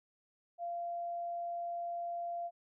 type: tone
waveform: sine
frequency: 690 Hz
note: F5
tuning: 21 cents flat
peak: -36 dBFS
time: 0.58-2.51 s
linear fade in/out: 50 ms
effects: none